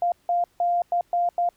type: tone bursts at uneven times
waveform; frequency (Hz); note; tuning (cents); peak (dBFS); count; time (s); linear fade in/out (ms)
sine; 698.5; F5; 0; -19; 6; 0.02-0.12 / 0.29-0.44 / 0.6-0.82 / 0.92-1.01 / 1.13-1.29 / 1.38-1.49; 2
effects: pink hiss -64 dBFS RMS until 1.56 s